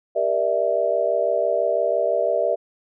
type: chord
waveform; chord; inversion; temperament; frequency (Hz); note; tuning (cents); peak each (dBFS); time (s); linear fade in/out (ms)
sine; E half-diminished seventh; first; just; 395.6 / 474.7 / 593.3 / 659.3; G4 / Bb4 / D5 / E5; +16 / +31 / +18 / 0; -28 / -25 / -22 / -22; 0.15-2.56; 20
effects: none